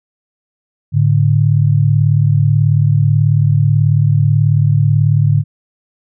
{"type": "tone pair together", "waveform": "sine", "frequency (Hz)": [107.37, 145.7], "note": ["A2", "D3"], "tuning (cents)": [-42, -13], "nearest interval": "perfect fourth", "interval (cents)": 529, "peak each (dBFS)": -11, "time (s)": [0.92, 5.44], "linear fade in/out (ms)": 50, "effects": []}